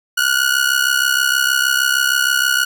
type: ring-modulated tone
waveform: sawtooth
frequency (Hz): 1457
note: F#6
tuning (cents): -27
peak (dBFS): -7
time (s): 0.17-2.65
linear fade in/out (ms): 10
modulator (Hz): 33.2
effects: none